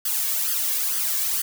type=noise with flanger; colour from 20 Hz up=blue; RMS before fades=-24 dBFS; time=0.05-1.42 s; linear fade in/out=5 ms; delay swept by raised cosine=0.62 to 1.82 ms; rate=2.2 Hz; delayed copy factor=+0.8; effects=none